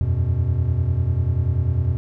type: chord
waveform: triangle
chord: E suspended second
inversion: none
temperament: equal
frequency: 82.41 / 92.5 / 123.47 Hz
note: E2 / F#2 / B2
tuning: 0 / 0 / 0 cents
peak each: -20 dBFS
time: 0.01-1.97 s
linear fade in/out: 0 ms
effects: none